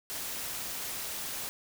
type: noise with amplitude modulation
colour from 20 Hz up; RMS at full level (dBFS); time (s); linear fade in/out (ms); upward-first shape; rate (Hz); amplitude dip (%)
white; -35; 0.1-1.49; 0; sine; 218; 50
effects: none